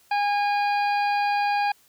harmonic tone with a mistuned harmonic, 818 Hz, G#5, 26 cents flat, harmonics 1 / 2 / 3 / 4 / 5 / 6, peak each -21 / -31 / -31 / -44 / -42 / -39 dBFS, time 0.11-1.72 s, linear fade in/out 5 ms, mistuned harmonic 6, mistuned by -65 cents, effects white hiss -59 dBFS RMS until 1.88 s

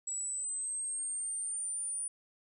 sine linear sweep, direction up, 7770 to 9440 Hz, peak -34 dBFS, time 0.07-2.08 s, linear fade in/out 5 ms, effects none

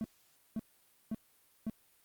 triangle tone bursts, 220.8 Hz, A3, 6 cents sharp, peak -31 dBFS, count 4, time 0.01-1.698 s, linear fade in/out 0 ms, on 32 ms, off 520 ms, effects white hiss -68 dBFS RMS until 2.04 s + Opus 48 kbps

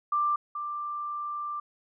sine tone pair in turn, 1182 / 1182 Hz, D6 / D6, +11 / +11 cents, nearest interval unison, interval 0 cents, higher neither, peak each -23 / -31 dBFS, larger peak first, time 0.12-0.36 / 0.55-1.6 s, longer second, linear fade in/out 5 ms, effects none

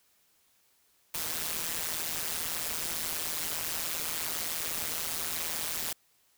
white noise with amplitude modulation, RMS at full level -30 dBFS, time 1.14-5.93 s, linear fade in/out 5 ms, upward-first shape sine, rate 162 Hz, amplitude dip 90%, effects white hiss -68 dBFS RMS until 6.37 s

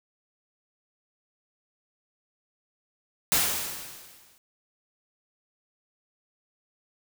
white noise with exponential decay, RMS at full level -21 dBFS, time 3.32-4.38 s, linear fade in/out 0 ms, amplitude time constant 230 ms, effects none

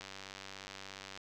click train, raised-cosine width 0.2 ms, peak -28 dBFS, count 114, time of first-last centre 0.01-1.175 s, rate 97 Hz, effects none

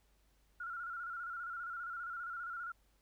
sine tone with vibrato, 1396.9 Hz, F6, in tune, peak -40 dBFS, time 0.6-2.72 s, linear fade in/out 5 ms, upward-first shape square, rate 15 Hz, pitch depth 51 cents each way, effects added 50 Hz sine -70 dBFS peak until 3.01 s + pink hiss -75 dBFS RMS until 3.01 s

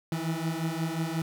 30% pulse beating tone pair, 160 / 165.6 Hz, D#3 / E3, +49 / +8 cents, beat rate 5.6 Hz, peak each -29 dBFS, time 0.12-1.22 s, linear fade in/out 2 ms, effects none

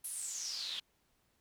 pink noise with band-pass filter sweep, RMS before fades -41 dBFS, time 0.04-0.8 s, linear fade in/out 5 ms, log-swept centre 11000 to 3300 Hz, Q 7.5, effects pink hiss -75 dBFS RMS until 1.4 s

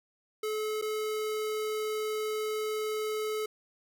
square tone with dropouts, 430.3 Hz, A4, 39 cents flat, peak -31 dBFS, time 0.43-3.46 s, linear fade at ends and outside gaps 5 ms, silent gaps 0.815-0.822 s, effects none

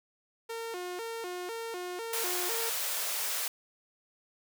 sawtooth tone with vibrato, 405.2 Hz, G#4, 43 cents flat, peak -32 dBFS, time 0.49-2.7 s, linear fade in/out 10 ms, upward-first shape square, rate 2 Hz, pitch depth 210 cents each way
white high-pass noise, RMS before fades -33 dBFS, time 2.13-3.48 s, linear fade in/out 2 ms, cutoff 470 Hz, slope 24 dB/octave
effects none

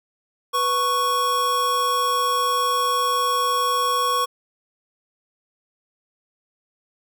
square tone pair together, 493.9 / 1108.8 Hz, B4 / C#6, 0 / 0 cents, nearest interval octave + major second, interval 1400 cents, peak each -28 / -20 dBFS, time 0.53-4.26 s, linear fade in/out 20 ms, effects none

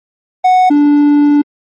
triangle tone pair in turn, 738 / 291.6 Hz, F#5 / D4, -5 / -12 cents, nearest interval octave + major third, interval 1607 cents, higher first, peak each -3 dBFS, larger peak neither, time 0.44-0.7 / 0.7-1.42 s, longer second, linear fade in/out 10 ms, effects MP3 32 kbps

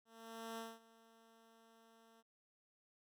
10% pulse tone with ADSR envelope, 226.6 Hz, A#3, 49 cents flat, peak -36 dBFS, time 0.05-2.23 s, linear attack 530 ms, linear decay 210 ms, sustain -21 dB, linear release 33 ms, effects none

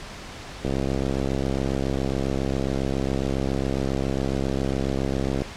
click train, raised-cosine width 2 ms, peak -12 dBFS, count 322, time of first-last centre 0.65-5.42 s, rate 67.3 Hz, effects pink hiss -38 dBFS RMS until 5.56 s + low-pass 6000 Hz 12 dB/octave

